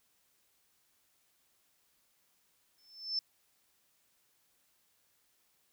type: tone with exponential growth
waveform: sine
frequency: 5290 Hz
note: E8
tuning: 5 cents sharp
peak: -28 dBFS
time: 2.78-3.19 s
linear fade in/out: 2 ms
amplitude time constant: 87 ms
effects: white hiss -73 dBFS RMS until 5.72 s